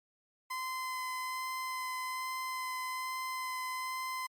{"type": "tone with vibrato", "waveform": "30% pulse", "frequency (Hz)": 1028, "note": "C6", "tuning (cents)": -31, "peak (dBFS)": -33, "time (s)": [0.5, 4.27], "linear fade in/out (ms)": 10, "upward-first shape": "sine", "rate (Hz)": 1.2, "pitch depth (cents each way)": 9, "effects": ["Opus 48 kbps"]}